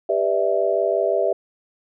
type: chord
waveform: sine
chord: E minor seventh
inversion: first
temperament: just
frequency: 395.6 / 494.4 / 593.3 / 659.3 Hz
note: G4 / B4 / D5 / E5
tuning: +16 / +2 / +18 / 0 cents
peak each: -23 / -25 / -23 / -21 dBFS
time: 0.09-1.33 s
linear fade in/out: 5 ms
effects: none